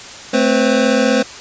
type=tone cluster; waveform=square; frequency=219.6 / 260.6 / 497.4 / 533 Hz; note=A3 / C4 / B4 / C5; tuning=-3 / -7 / +12 / +32 cents; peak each=-18 dBFS; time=0.33-1.23 s; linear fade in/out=10 ms; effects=white hiss -33 dBFS RMS until 1.4 s + resampled to 16000 Hz